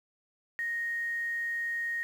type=tone with quantisation; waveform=sine; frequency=1864.7 Hz; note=A#6; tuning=in tune; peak=-30 dBFS; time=0.59-2.03 s; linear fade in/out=0 ms; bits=9; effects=none